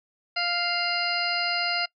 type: harmonic tone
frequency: 698.5 Hz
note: F5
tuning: in tune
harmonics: 1 / 2 / 3 / 4 / 6 / 7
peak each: -31 / -31 / -31 / -31 / -31 / -31 dBFS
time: 0.36-1.86 s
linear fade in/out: 10 ms
effects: noise-tail reverb RT60 0.1 s tail -23 dB re dry